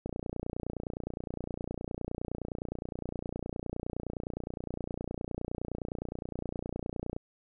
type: click train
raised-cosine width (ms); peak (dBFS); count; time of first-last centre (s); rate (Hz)
2; -22; 212; 0.06-7.164; 29.7
effects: none